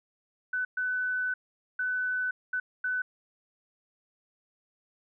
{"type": "tone bursts at uneven times", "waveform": "sine", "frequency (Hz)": 1502, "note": "F#6", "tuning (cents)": 26, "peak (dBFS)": -27, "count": 5, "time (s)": [[0.53, 0.65], [0.77, 1.34], [1.79, 2.31], [2.53, 2.6], [2.84, 3.02]], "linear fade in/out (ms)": 5, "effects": []}